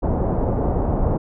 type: low-pass noise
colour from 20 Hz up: pink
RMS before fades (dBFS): -20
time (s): 0.02-1.18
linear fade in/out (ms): 20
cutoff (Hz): 830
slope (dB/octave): 24
effects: none